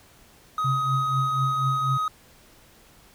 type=tone; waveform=triangle; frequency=1258 Hz; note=D#6; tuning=19 cents sharp; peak=-21 dBFS; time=0.58-2.08 s; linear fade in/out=2 ms
type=tone with tremolo; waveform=sine; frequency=133.1 Hz; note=C3; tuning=30 cents sharp; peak=-21 dBFS; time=0.64-1.98 s; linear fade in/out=10 ms; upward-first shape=triangle; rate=4.1 Hz; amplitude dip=90%
effects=pink hiss -54 dBFS RMS until 3.14 s

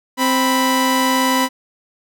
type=tone pair together; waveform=sawtooth; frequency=261.6 / 987.8 Hz; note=C4 / B5; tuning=0 / 0 cents; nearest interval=octave + major seventh; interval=2300 cents; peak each=-13 dBFS; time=0.17-1.49 s; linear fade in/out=50 ms; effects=none

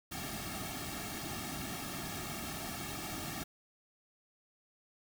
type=noise with comb filter; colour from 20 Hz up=pink; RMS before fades=-41 dBFS; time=0.11-3.44 s; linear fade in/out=10 ms; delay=2 ms; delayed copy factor=-1; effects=none

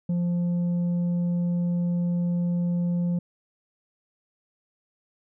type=tone with tanh clipping; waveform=sine; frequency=174.5 Hz; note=F3; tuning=1 cent flat; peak=-23 dBFS; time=0.09-3.19 s; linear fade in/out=5 ms; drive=4 dB; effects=none

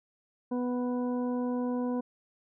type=harmonic tone; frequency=247.2 Hz; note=B3; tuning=2 cents sharp; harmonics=1 / 2 / 3 / 4 / 6; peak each=-29 / -35 / -44 / -42 / -56 dBFS; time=0.51-2.01 s; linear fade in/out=10 ms; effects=none

